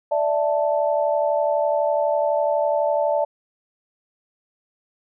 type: chord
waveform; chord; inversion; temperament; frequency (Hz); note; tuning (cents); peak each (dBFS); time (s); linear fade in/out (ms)
sine; D suspended second; none; equal; 587.3 / 659.3 / 880; D5 / E5 / A5; 0 / 0 / 0; -20 / -23 / -25; 0.11-3.25; 10
effects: none